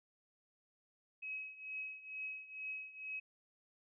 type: tone with tremolo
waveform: sine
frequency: 2553 Hz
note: D#7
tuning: 44 cents sharp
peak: -39 dBFS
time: 1.22-3.2 s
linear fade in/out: 10 ms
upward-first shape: triangle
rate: 2.2 Hz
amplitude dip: 85%
effects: none